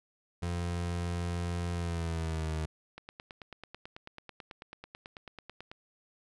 30% pulse tone with pitch glide, 86.8 to 78.68 Hz, F2 to D#2, -10 to +20 cents, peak -29 dBFS, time 0.42-2.66 s, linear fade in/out 10 ms, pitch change -170 cents, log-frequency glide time 1.73-2.5 s
click train, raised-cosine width 0.3 ms, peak -28 dBFS, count 26, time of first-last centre 2.98-5.715 s, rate 9.14 Hz
effects resampled to 24000 Hz

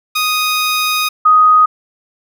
15% pulse / sine tone pair in turn, 1244.5 / 1248.9 Hz, D#6 / D#6, 0 / +6 cents, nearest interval unison, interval 6 cents, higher second, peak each -7 / -5 dBFS, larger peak second, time 0.15-1.09 / 1.25-1.66 s, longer first, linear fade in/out 10 ms, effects none

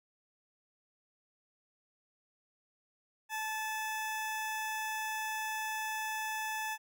20% pulse tone, 870 Hz, A5, 20 cents flat, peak -30 dBFS, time 3.29-6.78 s, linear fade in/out 50 ms, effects none

